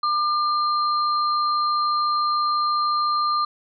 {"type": "tone pair together", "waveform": "sine", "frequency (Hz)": [1199, 4168], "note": ["D6", "C8"], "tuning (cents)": [36, -7], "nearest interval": "octave + minor seventh", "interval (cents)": 2157, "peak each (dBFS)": [-19, -29], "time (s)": [0.03, 3.45], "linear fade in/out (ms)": 5, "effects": []}